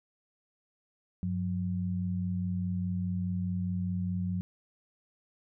sine tone pair together, 96 / 180.83 Hz, G2 / F#3, -36 / -39 cents, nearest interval major seventh, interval 1097 cents, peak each -33 / -31 dBFS, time 1.23-4.41 s, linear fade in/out 0 ms, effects none

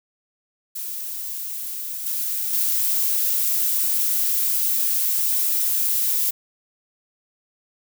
violet noise with level steps, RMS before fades -30 / -25 / -21 dBFS, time 0.75-6.31 s, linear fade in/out 10 ms, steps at 2.06 / 2.53 s, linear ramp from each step 5 ms, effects none

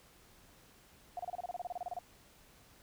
sine tone bursts, 713 Hz, F5, 36 cents sharp, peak -36 dBFS, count 16, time 1.17-1.989 s, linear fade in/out 2 ms, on 24 ms, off 29 ms, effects pink hiss -62 dBFS RMS until 2.82 s

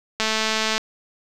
click train, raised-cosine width 0.2 ms, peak -5 dBFS, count 128, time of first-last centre 0.2-0.78 s, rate 219 Hz, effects none

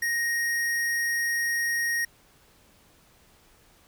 square tone, 1870 Hz, A#6, 5 cents sharp, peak -25 dBFS, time 0.02-2.05 s, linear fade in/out 5 ms, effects pink hiss -59 dBFS RMS until 3.87 s

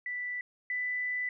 sine tone pair in turn, 1975.5 / 1990.4 Hz, B6 / B6, 0 / +13 cents, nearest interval unison, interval 13 cents, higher second, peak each -33 / -30 dBFS, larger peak second, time 0.06-0.41 / 0.7-1.29 s, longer second, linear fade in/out 2 ms, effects none

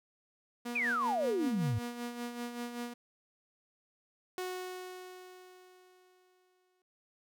sawtooth tone with tremolo, 240 Hz, B3, 49 cents flat, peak -32 dBFS, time 0.65-2.94 s, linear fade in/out 10 ms, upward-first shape sine, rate 5.2 Hz, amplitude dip 55%
sine exponential sweep, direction down, 2578 to 98.6 Hz, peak -29 dBFS, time 0.75-1.79 s, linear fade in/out 10 ms
sawtooth tone with exponential decay, 367 Hz, F#4, 14 cents flat, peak -31 dBFS, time 4.38-6.82 s, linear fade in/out 1 ms, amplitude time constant 530 ms
effects none

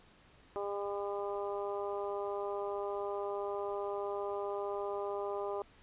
harmonic tone, 201.7 Hz, G3, 50 cents sharp, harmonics 2 / 3 / 4 / 5 / 6, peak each -37 / -41 / -43 / -45 / -47 dBFS, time 0.56-5.62 s, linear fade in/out 0 ms, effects pink hiss -62 dBFS RMS until 5.82 s + resampled to 8000 Hz

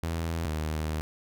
sawtooth tone pair in turn, 82.6 / 77.72 Hz, E2 / D#2, +4 / -1 cents, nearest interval minor second, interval 105 cents, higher first, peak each -25 dBFS, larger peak neither, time 0.03-0.45 / 0.45-1.01 s, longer second, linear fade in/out 0 ms, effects none

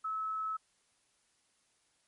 sine tone, 1297 Hz, E6, 28 cents flat, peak -33 dBFS, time 0.04-0.57 s, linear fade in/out 10 ms, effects white hiss -73 dBFS RMS until 2.07 s + MP3 48 kbps

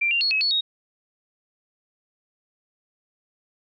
sine tone with pitch steps, 2363 / 2779 / 4339 / 2565 / 4401 / 3763 Hz, D7 / F7 / C#8 / E7 / C#8 / A#7, +10 / -9 / -38 / -48 / -13 / +16 cents, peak -19 dBFS, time 0.01-0.61 s, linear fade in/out 10 ms, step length 100 ms, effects none

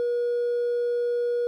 triangle tone with hard clipping, 480.6 Hz, B4, 47 cents flat, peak -22 dBFS, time 0-1.47 s, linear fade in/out 0 ms, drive 2 dB, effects none

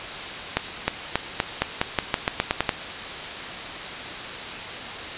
accelerating click train, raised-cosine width 0.3 ms, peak -3 dBFS, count 13, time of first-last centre 0.57-2.692 s, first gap 310 ms, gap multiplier 0.89, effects white hiss -32 dBFS RMS until 5.17 s + resampled to 8000 Hz

